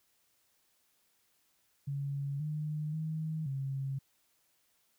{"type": "tone with pitch steps", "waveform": "sine", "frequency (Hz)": [140.4, 152, 157.7, 136], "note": ["C#3", "D#3", "D#3", "C#3"], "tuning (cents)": [22, -40, 24, -33], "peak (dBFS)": -33, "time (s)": [1.87, 3.99], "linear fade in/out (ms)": 10, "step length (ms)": 530, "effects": ["white hiss -73 dBFS RMS until 4.98 s"]}